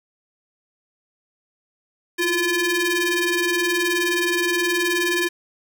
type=ring-modulated tone; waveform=sawtooth; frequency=687 Hz; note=F5; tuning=29 cents flat; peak=-12 dBFS; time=2.18-5.29 s; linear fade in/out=20 ms; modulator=1040 Hz; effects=none

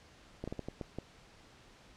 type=slowing click train; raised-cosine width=2 ms; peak=-25 dBFS; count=7; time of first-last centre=0.44-0.986 s; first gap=36 ms; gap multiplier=1.37; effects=pink hiss -59 dBFS RMS until 1.96 s + low-pass 6000 Hz 12 dB/octave

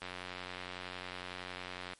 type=click train; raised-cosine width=0.3 ms; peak=-25 dBFS; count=175; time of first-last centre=0.02-1.934 s; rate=90.9 Hz; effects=white hiss -64 dBFS RMS until 1.99 s + MP3 48 kbps

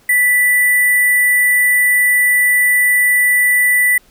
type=tone with sample-and-hold; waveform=sine; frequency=1975.5 Hz; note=B6; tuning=in tune; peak=-9 dBFS; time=0.09-3.98 s; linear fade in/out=5 ms; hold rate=11025 Hz; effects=pink hiss -51 dBFS RMS until 4.1 s

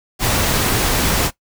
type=noise; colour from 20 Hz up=pink; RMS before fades=-17 dBFS; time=0.19-1.31 s; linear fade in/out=50 ms; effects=noise-tail reverb RT60 0.1 s tail -17 dB re dry

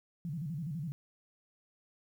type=tone with vibrato; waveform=sine; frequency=155.56 Hz; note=D#3; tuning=in tune; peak=-35 dBFS; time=0.25-0.92 s; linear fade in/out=0 ms; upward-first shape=square; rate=12 Hz; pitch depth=170 cents each way; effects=11-bit

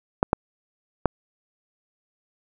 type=clicks; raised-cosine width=1 ms; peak=-3 dBFS; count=3; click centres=0.229 / 0.331 / 1.057 s; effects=none

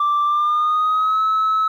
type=tone with pitch glide; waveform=sine; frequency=1174.7 to 1295.9 Hz; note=D6 to E6; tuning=0 to -30 cents; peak=-13 dBFS; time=0-1.68 s; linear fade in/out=5 ms; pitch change=+170 cents; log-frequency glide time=0.24-1.22 s; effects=tanh soft clip ceiling -13 dBFS + 9-bit

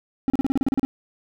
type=tone bursts; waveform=triangle; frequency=268.6 Hz; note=C4; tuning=46 cents sharp; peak=-15 dBFS; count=11; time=0.28-0.85 s; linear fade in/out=0 ms; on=20 ms; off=35 ms; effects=none

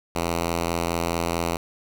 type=tone; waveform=5% pulse; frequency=84.6 Hz; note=E2; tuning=45 cents sharp; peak=-12 dBFS; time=0.15-1.57 s; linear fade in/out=5 ms; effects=none

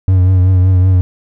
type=tone with vibrato; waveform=triangle; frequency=92.5 Hz; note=F#2; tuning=in tune; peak=-4 dBFS; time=0.08-1.01 s; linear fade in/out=0 ms; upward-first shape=triangle; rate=5.3 Hz; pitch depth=47 cents each way; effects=none

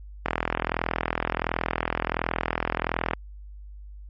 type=click train; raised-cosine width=0.5 ms; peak=-8 dBFS; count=120; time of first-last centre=0.26-3.134 s; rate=41.4 Hz; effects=added 50 Hz sine -39 dBFS peak until 4.09 s + MP3 32 kbps

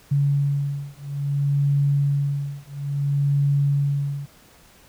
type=beating tone pair; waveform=sine; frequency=141.3 / 141.89 Hz; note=C#3 / C#3; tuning=+34 / +41 cents; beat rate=0.59 Hz; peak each=-22 dBFS; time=0.11-4.26 s; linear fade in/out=10 ms; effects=pink hiss -52 dBFS RMS until 4.88 s

